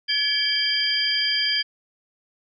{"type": "tone cluster", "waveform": "sine", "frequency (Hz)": [1704, 2295, 3166, 4812], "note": ["G#6", "D7", "G7", "D8"], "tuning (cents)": [44, -40, 17, 41], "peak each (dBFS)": [-28, -30, -24, -23], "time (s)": [0.08, 1.63], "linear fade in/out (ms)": 20, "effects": []}